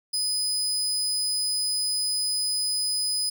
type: tone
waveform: 30% pulse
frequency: 5000 Hz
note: D#8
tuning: 8 cents sharp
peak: -21 dBFS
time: 0.13-3.3 s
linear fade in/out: 10 ms
effects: none